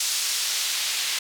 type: noise with band-pass filter sweep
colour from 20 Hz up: white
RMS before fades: -26 dBFS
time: 0-1.19 s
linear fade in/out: 5 ms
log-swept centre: 5100 to 3400 Hz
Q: 1
effects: none